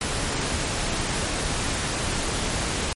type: noise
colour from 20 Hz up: pink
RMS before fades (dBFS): -26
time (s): 0.01-2.93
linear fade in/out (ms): 2
effects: MP3 48 kbps